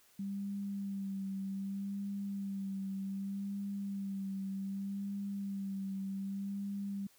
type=tone with vibrato; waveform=sine; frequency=196.8 Hz; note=G3; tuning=7 cents sharp; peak=-36 dBFS; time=0.19-7.07 s; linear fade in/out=5 ms; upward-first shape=sine; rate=0.65 Hz; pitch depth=27 cents each way; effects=white hiss -66 dBFS RMS until 7.18 s